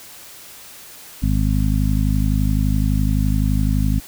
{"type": "harmonic tone", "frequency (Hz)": 51.8, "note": "G#1", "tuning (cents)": -4, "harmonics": [1, 2, 3, 4, 5], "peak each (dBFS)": [-18, -21, -23, -24, -25], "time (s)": [1.22, 4], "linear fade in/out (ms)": 10, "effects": ["white hiss -40 dBFS RMS until 4.07 s"]}